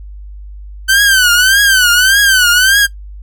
sawtooth tone with vibrato, 1528 Hz, G6, 45 cents flat, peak -3 dBFS, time 0.88-2.87 s, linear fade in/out 20 ms, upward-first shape triangle, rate 1.7 Hz, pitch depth 150 cents each way, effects noise-tail reverb RT60 0.1 s tail -17 dB re dry + added 50 Hz sine -27 dBFS peak until 3.22 s

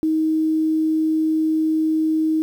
sine tone, 315.4 Hz, D#4, 24 cents sharp, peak -16 dBFS, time 0.03-2.42 s, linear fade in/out 0 ms, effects 8-bit

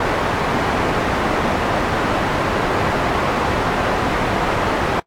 white low-pass noise, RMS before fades -19 dBFS, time 0-5 s, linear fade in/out 5 ms, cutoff 1100 Hz, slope 12 dB/octave, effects noise-tail reverb RT60 0.1 s tail -21 dB re dry + AAC 64 kbps

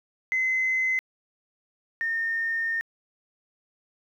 sine tone pair in turn, 2049 / 1825.5 Hz, C7 / A#6, -37 / -37 cents, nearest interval major second, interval 200 cents, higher first, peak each -21 / -24 dBFS, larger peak first, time 0.32-0.99 / 2.01-2.81 s, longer second, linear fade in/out 0 ms, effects tanh soft clip ceiling -17 dBFS + 10-bit

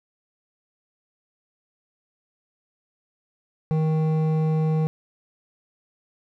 triangle tone with hard clipping, 157.2 Hz, D#3, 18 cents sharp, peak -21 dBFS, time 3.71-4.87 s, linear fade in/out 0 ms, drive 14 dB, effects none

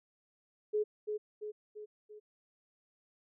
sine tone with echo, 423.1 Hz, G#4, 32 cents sharp, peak -28 dBFS, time 0.73-0.84 s, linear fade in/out 20 ms, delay 340 ms, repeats 4, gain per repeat -5 dB, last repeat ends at 2.2 s, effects none

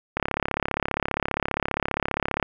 click train, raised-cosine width 0.5 ms, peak -8 dBFS, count 80, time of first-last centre 0.17-2.427 s, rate 35 Hz, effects none

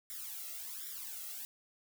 blue noise with flanger, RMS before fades -44 dBFS, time 0.1-1.45 s, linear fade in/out 0 ms, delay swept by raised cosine 0.55 to 1.53 ms, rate 1.3 Hz, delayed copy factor +1, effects none

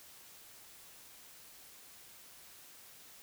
silence, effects white hiss -56 dBFS RMS until 3.22 s

